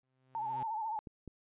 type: tone with exponential growth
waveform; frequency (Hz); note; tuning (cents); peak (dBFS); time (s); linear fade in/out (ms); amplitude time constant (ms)
sawtooth; 130; C3; -11; -40; 0.03-0.63; 0; 130
type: tone with vibrato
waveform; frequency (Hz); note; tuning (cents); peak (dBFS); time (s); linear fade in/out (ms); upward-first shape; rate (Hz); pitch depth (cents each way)
sine; 880; A5; 0; -34; 0.35-0.99; 0; sine; 14; 74
type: clicks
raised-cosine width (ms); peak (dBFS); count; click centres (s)
3; -33; 2; 1.072 / 1.277
effects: resampled to 8000 Hz